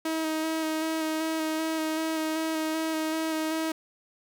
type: tone with vibrato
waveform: sawtooth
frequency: 317.6 Hz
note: D#4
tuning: 36 cents sharp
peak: -23 dBFS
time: 0.05-3.72 s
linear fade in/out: 5 ms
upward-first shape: square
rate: 2.6 Hz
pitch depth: 15 cents each way
effects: 10-bit